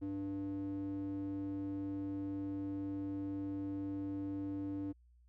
square tone with band-pass filter, 98 Hz, G2, in tune, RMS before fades -40 dBFS, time 0.01-4.93 s, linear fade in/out 20 ms, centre 290 Hz, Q 3.3, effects added 60 Hz sine -62 dBFS peak until 5.28 s

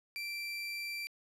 30% pulse tone, 2349 Hz, D7, in tune, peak -35 dBFS, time 0.16-1.07 s, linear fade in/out 0 ms, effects low-pass 12000 Hz 12 dB/octave + 12-bit

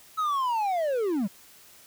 triangle linear sweep, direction down, 1300 to 177.4 Hz, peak -22 dBFS, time 0.17-1.28 s, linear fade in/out 20 ms, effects white hiss -53 dBFS RMS until 1.86 s

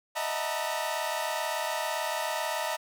sawtooth tone cluster, 613 / 651 / 745 / 897 / 964 Hz, D#5 / E5 / F#5 / A5 / B5, -26 / -22 / +12 / +33 / -42 cents, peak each -32 / -31 / -37 / -31 / -32 dBFS, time 0.15-2.77 s, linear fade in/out 20 ms, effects none

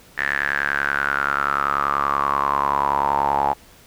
sawtooth tone with band-pass filter sweep, 70.4 Hz, C#2, 27 cents sharp, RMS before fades -21 dBFS, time 0.17-3.54 s, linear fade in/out 20 ms, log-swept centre 1800 to 840 Hz, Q 9.4, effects pink hiss -49 dBFS RMS until 3.86 s

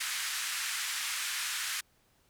pink band-pass noise, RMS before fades -35 dBFS, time 0-1.81 s, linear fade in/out 10 ms, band 1400 to 12000 Hz, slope 24 dB/octave, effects pink hiss -69 dBFS RMS until 2.29 s

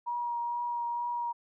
sine tone with vibrato, 953 Hz, A#5, 38 cents sharp, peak -30 dBFS, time 0.06-1.33 s, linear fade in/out 20 ms, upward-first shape triangle, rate 2.2 Hz, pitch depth 15 cents each way, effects none

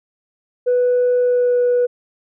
sine tone with pitch glide, 493.9 to 489.6 Hz, B4 to B4, 0 to -15 cents, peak -11 dBFS, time 0.66-1.87 s, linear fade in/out 20 ms, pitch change -15 cents, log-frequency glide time 1.19-1.6 s, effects tanh soft clip ceiling -10 dBFS

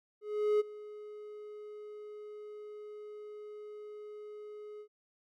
triangle tone with ADSR envelope, 420.8 Hz, G#4, 23 cents sharp, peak -22 dBFS, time 0.21-4.88 s, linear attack 390 ms, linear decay 21 ms, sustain -20 dB, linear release 78 ms, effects none

